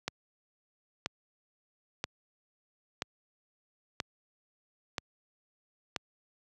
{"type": "click train", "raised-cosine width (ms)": 0.2, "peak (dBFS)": -14, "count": 7, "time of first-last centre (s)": [0.08, 5.962], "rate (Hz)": 1.02, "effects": ["high-pass 80 Hz 12 dB/octave"]}